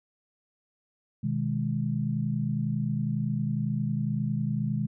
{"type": "chord", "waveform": "sine", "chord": "G# minor", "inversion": "first", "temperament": "equal with one note detuned", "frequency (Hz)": [125.7, 155.56, 207.7], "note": ["B2", "D#3", "G#3"], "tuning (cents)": [31, 0, 0], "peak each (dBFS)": [-30, -30, -30], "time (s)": [1.23, 4.87], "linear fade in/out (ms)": 10, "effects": []}